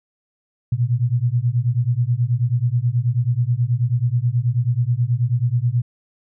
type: beating tone pair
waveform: sine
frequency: 116.54 / 125.84 Hz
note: A#2 / B2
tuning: 0 / +33 cents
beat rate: 9.3 Hz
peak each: -19 dBFS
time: 0.72-5.82 s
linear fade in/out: 5 ms
effects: none

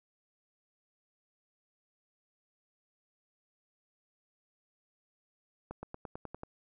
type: accelerating click train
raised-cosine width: 1 ms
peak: -27 dBFS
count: 8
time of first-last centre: 5.71-6.434 s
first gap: 120 ms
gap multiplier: 0.95
effects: none

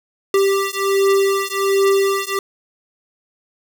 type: beating tone pair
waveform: square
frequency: 392 / 393.3 Hz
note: G4 / G4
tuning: 0 / +6 cents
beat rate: 1.3 Hz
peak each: -18 dBFS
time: 0.34-2.39 s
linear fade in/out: 2 ms
effects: none

